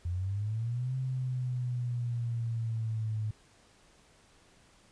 sine linear two-way sweep, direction up then down, 84.8 to 131 to 107.2 Hz, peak -30 dBFS, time 0.05-3.31 s, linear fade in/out 5 ms, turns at 0.95 s, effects pink hiss -62 dBFS RMS until 4.91 s + resampled to 22050 Hz

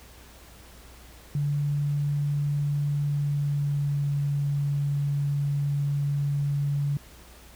sine tone with pitch glide, 144.7 to 142.71 Hz, D3 to D3, -25 to -49 cents, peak -23 dBFS, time 1.35-6.97 s, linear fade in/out 2 ms, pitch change -24 cents, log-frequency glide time 3.02-4.14 s, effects added 60 Hz sine -50 dBFS peak until 7.55 s + pink hiss -51 dBFS RMS until 7.55 s

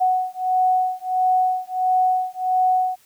sine beating tone pair, 740 / 741.5 Hz, F#5 / F#5, 0 / +4 cents, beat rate 1.5 Hz, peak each -20 dBFS, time 0-2.96 s, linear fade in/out 20 ms, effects white hiss -56 dBFS RMS until 3.05 s

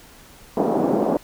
pink band-pass noise, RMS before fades -20 dBFS, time 0.57-1.17 s, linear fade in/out 2 ms, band 210 to 780 Hz, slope 24 dB/octave, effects pink hiss -47 dBFS RMS until 1.23 s

